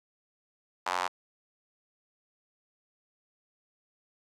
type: tone with high-pass filter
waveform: sawtooth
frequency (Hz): 90.1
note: F#2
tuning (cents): -45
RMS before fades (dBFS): -31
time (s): 0.86-1.08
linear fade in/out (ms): 10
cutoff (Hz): 940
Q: 2.6
effects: low-pass 8000 Hz 12 dB/octave + Opus 48 kbps